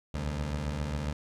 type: beating tone pair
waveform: 20% pulse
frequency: 66.8 / 74.2 Hz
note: C2 / D2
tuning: +36 / +18 cents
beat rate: 7.4 Hz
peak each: -33 / -27 dBFS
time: 0.14-1.13 s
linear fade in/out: 5 ms
effects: low-pass 8000 Hz 12 dB/octave + 11-bit